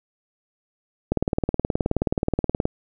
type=click train; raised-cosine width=2 ms; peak=-7 dBFS; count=30; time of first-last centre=1.12-2.654 s; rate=18.9 Hz; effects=none